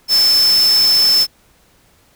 sine tone in noise, 5274 Hz, E8, in tune, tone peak -9 dBFS, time 0.08-1.27 s, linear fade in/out 50 ms, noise white, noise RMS -23 dBFS, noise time 0.08-1.27 s, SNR +11 dB, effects pink hiss -53 dBFS RMS until 2.15 s

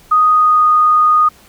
sine tone with pitch glide, 1244.5 to 1235.2 Hz, D#6 to D#6, 0 to -13 cents, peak -7 dBFS, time 0.11-1.29 s, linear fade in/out 10 ms, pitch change -13 cents, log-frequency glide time 0.3-0.69 s, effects pink hiss -45 dBFS RMS until 1.48 s

